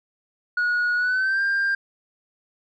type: tone with pitch glide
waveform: sine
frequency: 1453 to 1593.7 Hz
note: F#6 to G6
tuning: -32 to +28 cents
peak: -17 dBFS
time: 0.57-1.75 s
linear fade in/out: 5 ms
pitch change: +160 cents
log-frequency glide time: 0.96-1.42 s
effects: tanh soft clip ceiling -18 dBFS